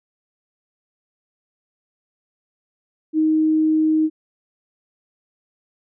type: tone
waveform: sine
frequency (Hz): 313.1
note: D#4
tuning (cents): +11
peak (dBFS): -14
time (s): 3.13-4.1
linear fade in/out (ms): 50
effects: none